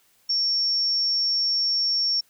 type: tone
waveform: sine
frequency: 5480 Hz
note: F8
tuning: 34 cents flat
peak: -20 dBFS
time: 0.29-2.21 s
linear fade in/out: 10 ms
effects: white hiss -62 dBFS RMS until 2.29 s